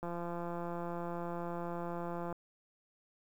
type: click train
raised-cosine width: 1 ms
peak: -27 dBFS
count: 396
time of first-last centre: 0.03-2.327 s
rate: 172 Hz
effects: 10-bit